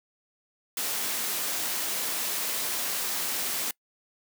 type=noise; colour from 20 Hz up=white; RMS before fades=-30 dBFS; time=0.77-3.71 s; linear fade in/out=2 ms; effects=noise-tail reverb RT60 0.1 s tail -25 dB re dry + high-pass 200 Hz 12 dB/octave